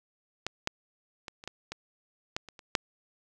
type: clicks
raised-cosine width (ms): 0.2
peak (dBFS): -14 / -11 / -22 / -29 / -19 / -20 / -14 / -28 / -30 / -6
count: 10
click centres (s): 0.466 / 0.674 / 1.282 / 1.439 / 1.476 / 1.72 / 2.365 / 2.487 / 2.592 / 2.752
effects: none